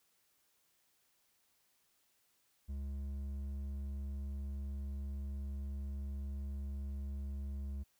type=tone with hard clipping; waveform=sine; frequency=69.3 Hz; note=C#2; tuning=in tune; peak=-40 dBFS; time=2.68-7.84 s; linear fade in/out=20 ms; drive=6 dB; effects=white hiss -75 dBFS RMS until 7.99 s